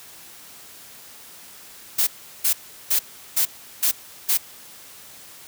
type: noise bursts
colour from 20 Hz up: blue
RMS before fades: -19 dBFS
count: 6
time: 1.98-4.376 s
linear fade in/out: 10 ms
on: 91 ms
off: 370 ms
effects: white hiss -44 dBFS RMS until 5.47 s + high-pass 60 Hz 12 dB/octave